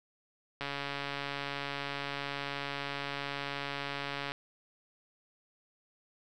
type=click train; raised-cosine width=0.3 ms; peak=-20 dBFS; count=524; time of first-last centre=0.61-4.319 s; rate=141 Hz; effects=none